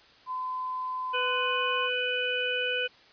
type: tone with pitch glide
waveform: sine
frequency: 1020 to 1060.2 Hz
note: C6 to C6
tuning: -44 to +23 cents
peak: -30 dBFS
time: 0.26-1.9 s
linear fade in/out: 50 ms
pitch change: +67 cents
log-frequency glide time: 1.2-1.6 s
type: harmonic tone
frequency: 497.9 Hz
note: B4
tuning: 14 cents sharp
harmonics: 1 / 3 / 5 / 6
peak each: -32 / -32 / -32 / -32 dBFS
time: 1.13-2.88 s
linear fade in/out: 20 ms
effects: white hiss -56 dBFS RMS until 3.12 s + resampled to 11025 Hz